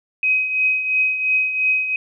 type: tone with tremolo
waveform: sine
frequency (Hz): 2526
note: D#7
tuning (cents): +26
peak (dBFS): -13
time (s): 0.23-1.96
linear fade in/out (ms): 2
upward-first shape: triangle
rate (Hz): 2.9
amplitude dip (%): 65
effects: none